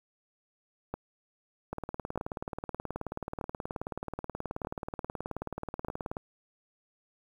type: two click trains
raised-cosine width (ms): 1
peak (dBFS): -20 / -21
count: 5 / 84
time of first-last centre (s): 0.94-5.884 / 1.73-6.169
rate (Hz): 0.809 / 18.7
effects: 9-bit